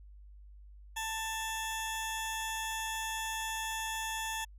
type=tone pair together; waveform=20% pulse; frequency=887 / 3374 Hz; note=A5 / G#7; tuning=+14 / +27 cents; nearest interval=octave + major seventh; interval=2313 cents; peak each=-31 / -35 dBFS; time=0.96-4.45 s; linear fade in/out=10 ms; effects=added 50 Hz sine -50 dBFS peak until 4.58 s + resampled to 32000 Hz